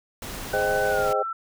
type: noise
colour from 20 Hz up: pink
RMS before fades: -35 dBFS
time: 0.22-1.13 s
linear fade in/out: 2 ms
type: chord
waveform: sine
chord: Ab major seventh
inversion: none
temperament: equal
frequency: 415.3 / 523.3 / 622.3 / 784 Hz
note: Ab4 / C5 / Eb5 / G5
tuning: 0 / 0 / 0 / 0 cents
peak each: -28 / -26 / -27 / -27 dBFS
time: 0.53-1.23 s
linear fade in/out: 10 ms
type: tone with pitch glide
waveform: sine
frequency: 1500 to 1336.3 Hz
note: F#6 to E6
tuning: +23 to +23 cents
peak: -27 dBFS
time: 0.53-1.33 s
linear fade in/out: 5 ms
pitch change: -200 cents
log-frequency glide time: 0.89-1.11 s
effects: none